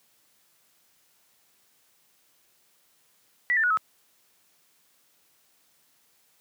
sine tone with pitch steps, 1953 / 1782 / 1460 / 1289 Hz, B6 / A6 / F#6 / E6, -20 / +22 / -24 / -39 cents, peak -20 dBFS, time 3.5-3.772 s, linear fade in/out 0 ms, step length 68 ms, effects white hiss -65 dBFS RMS until 6.4 s + high-pass 100 Hz 12 dB/octave

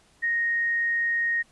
sine tone, 1864.7 Hz, A#6, in tune, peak -22 dBFS, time 0.22-1.43 s, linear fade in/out 20 ms, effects pink hiss -60 dBFS RMS until 1.51 s + resampled to 24000 Hz

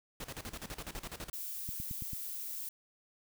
pink noise with tremolo, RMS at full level -42 dBFS, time 0.2-1.3 s, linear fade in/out 5 ms, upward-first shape square, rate 12 Hz, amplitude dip 80%
violet noise, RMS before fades -41 dBFS, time 1.33-2.69 s, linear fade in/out 2 ms
click train, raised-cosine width 5 ms, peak -30 dBFS, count 5, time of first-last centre 1.69-2.133 s, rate 9.03 Hz
effects none

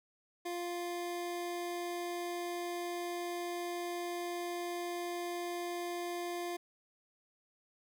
25% pulse tone, 349.2 Hz, F4, in tune, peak -33 dBFS, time 0.45-6.57 s, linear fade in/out 10 ms, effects none

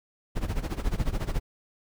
brown noise with tremolo, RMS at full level -25 dBFS, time 0.35-1.4 s, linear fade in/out 20 ms, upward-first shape sine, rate 14 Hz, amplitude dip 85%, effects none

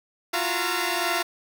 10% pulse tone cluster, 341.4 / 363.1 / 684 / 923 Hz, F4 / F#4 / F5 / A#5, -39 / -33 / -36 / -17 cents, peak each -21 dBFS, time 0.33-1.23 s, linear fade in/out 10 ms, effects none

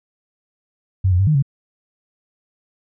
sine tone with pitch steps, 94.5 / 89.4 / 97.5 / 153.2 / 137.9 Hz, F#2 / F2 / G2 / D#3 / C#3, +37 / +41 / -9 / -27 / -9 cents, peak -12 dBFS, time 1.04-1.425 s, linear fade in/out 10 ms, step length 77 ms, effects none

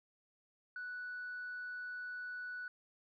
sine tone, 1480 Hz, F#6, in tune, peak -40 dBFS, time 0.76-2.68 s, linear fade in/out 2 ms, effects tanh soft clip ceiling -38 dBFS

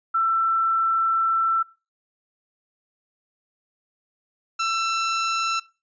sine / sawtooth tone pair in turn, 1337 / 1337 Hz, E6 / E6, +24 / +24 cents, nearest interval unison, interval 0 cents, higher neither, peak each -18 dBFS, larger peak neither, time 0.14-1.63 / 4.59-5.6 s, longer first, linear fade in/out 10 ms, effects noise-tail reverb RT60 0.3 s tail -21 dB re dry + resampled to 16000 Hz

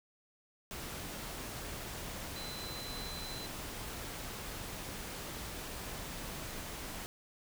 sine tone in noise, 4036 Hz, B7, 37 cents sharp, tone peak -45 dBFS, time 2.36-3.46 s, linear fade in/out 0 ms, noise pink, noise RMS -43 dBFS, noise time 0.71-7.06 s, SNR -5 dB, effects none

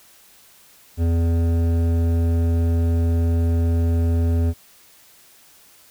sine tone with hard clipping, 83.8 Hz, E2, 29 cents sharp, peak -18 dBFS, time 0.97-4.54 s, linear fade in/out 50 ms, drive 12 dB, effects white hiss -51 dBFS RMS until 5.9 s

